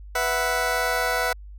20% pulse chord, B suspended fourth, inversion none, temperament just, 493.9 / 658.5 / 740.8 Hz, B4 / E5 / F#5, 0 / -2 / +2 cents, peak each -22 dBFS, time 0.15-1.33 s, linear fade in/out 5 ms, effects added 50 Hz sine -38 dBFS peak until 1.58 s

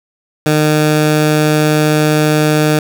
15% pulse tone, 152.6 Hz, D#3, 33 cents flat, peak -3 dBFS, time 0.46-2.79 s, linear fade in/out 2 ms, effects none

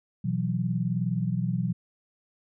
sine chord, B suspended fourth, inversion none, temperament equal with one note detuned, 123.47 / 165.86 / 185 Hz, B2 / E3 / F#3, 0 / +11 / 0 cents, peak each -29 dBFS, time 0.24-1.73 s, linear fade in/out 10 ms, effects none

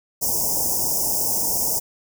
white band-stop noise, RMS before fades -22 dBFS, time 0.21-1.8 s, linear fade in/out 20 ms, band 970 to 5100 Hz, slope 96 dB/octave, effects none

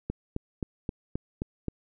click train, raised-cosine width 3 ms, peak -17 dBFS, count 7, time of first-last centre 0.1-1.683 s, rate 3.79 Hz, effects none

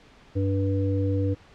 harmonic tone, 97.4 Hz, G2, 11 cents flat, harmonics 1 / 3 / 5, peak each -23 / -28 / -30 dBFS, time 0.35-1.35 s, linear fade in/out 20 ms, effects pink hiss -53 dBFS RMS until 1.54 s + low-pass 4000 Hz 12 dB/octave

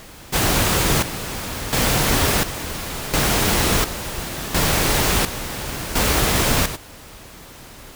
pink noise with tremolo, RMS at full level -18 dBFS, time 0.32-6.77 s, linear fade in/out 20 ms, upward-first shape square, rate 0.71 Hz, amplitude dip 70%, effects pink hiss -41 dBFS RMS until 7.95 s

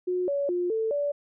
sine tone with pitch steps, 362.4 / 565 / 354.5 / 444.2 / 577 Hz, F#4 / C#5 / F4 / A4 / D5, -36 / +33 / +26 / +16 / -31 cents, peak -24 dBFS, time 0.07-1.12 s, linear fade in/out 10 ms, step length 210 ms, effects none

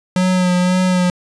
square tone with vibrato, 182 Hz, F#3, 28 cents flat, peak -13 dBFS, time 0.16-1.1 s, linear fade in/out 2 ms, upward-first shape sine, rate 1.9 Hz, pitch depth 25 cents each way, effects resampled to 22050 Hz

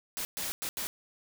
white noise bursts at uneven times, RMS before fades -35 dBFS, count 4, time 0.17-0.25 / 0.37-0.52 / 0.62-0.69 / 0.77-0.87 s, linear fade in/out 0 ms, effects none

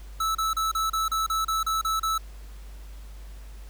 square tone bursts, 1310 Hz, E6, 11 cents flat, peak -24 dBFS, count 11, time 0.2-2.18 s, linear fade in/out 5 ms, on 150 ms, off 33 ms, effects added 50 Hz sine -39 dBFS peak until 3.69 s + pink hiss -54 dBFS RMS until 3.69 s

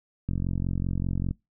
click train, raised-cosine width 5 ms, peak -16 dBFS, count 47, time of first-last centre 0.29-1.31 s, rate 45.1 Hz, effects noise-tail reverb RT60 0.2 s tail -24 dB re dry

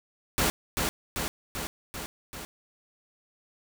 pink noise with echo, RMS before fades -25 dBFS, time 0.38-0.5 s, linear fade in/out 0 ms, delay 390 ms, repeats 5, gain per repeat -3 dB, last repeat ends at 2.45 s, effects none

